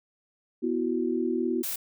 sine chord, B suspended fourth, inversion none, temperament equal with one note detuned, 246.9 / 330.8 / 370 Hz, B3 / E4 / F#4, 0 / +6 / 0 cents, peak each -29 dBFS, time 0.62-1.63 s, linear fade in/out 20 ms
blue noise, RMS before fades -32 dBFS, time 1.63-1.76 s, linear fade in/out 5 ms
effects none

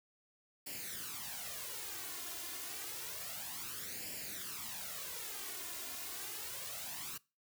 white noise with flanger, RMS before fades -44 dBFS, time 0.66-7.18 s, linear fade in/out 10 ms, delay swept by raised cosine 0.4 to 2.9 ms, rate 0.29 Hz, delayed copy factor +0.7, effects noise-tail reverb RT60 0.3 s tail -23 dB re dry + high-pass 80 Hz 12 dB/octave

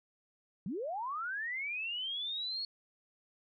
sine linear sweep, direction up, 155.9 to 4378 Hz, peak -35 dBFS, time 0.66-2.65 s, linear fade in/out 2 ms, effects none

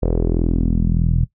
sawtooth tone with low-pass filter sweep, 41.69 Hz, E1, 20 cents sharp, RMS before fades -17 dBFS, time 0.02-1.25 s, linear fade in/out 10 ms, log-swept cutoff 510 to 130 Hz, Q 3, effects noise-tail reverb RT60 0.1 s tail -17 dB re dry

